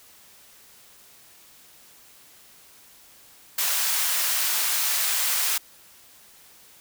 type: high-pass noise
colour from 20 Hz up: white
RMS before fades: -24 dBFS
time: 3.58-5.58 s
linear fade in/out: 5 ms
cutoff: 900 Hz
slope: 12 dB/octave
effects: white hiss -52 dBFS RMS until 6.8 s